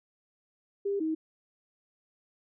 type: tone pair in turn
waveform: sine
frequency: 400 / 316.9 Hz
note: G4 / D#4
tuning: +35 / +32 cents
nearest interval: major third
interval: 403 cents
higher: first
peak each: -27 dBFS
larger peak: neither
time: 0.85-1 / 1-1.15 s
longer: neither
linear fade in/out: 10 ms
effects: none